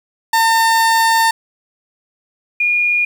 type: tone pair in turn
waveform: 30% pulse / sine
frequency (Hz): 905 / 2432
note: A5 / D#7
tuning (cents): +48 / -40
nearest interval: octave + perfect fourth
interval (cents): 1712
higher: second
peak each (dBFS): -8 / -12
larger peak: first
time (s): 0.33-1.31 / 2.6-3.05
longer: first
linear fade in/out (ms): 5
effects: 8-bit